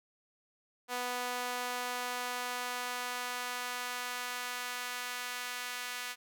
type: tone with high-pass filter sweep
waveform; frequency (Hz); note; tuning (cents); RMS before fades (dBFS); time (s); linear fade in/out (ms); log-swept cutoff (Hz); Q
sawtooth; 246.9; B3; 0; -38; 0.88-6.16; 50; 710 to 1700; 0.96
effects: none